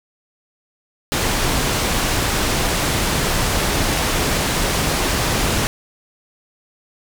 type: low-pass noise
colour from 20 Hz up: pink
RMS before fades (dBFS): -19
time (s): 1.12-5.67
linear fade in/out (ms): 0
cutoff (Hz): 11000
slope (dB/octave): 12
effects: none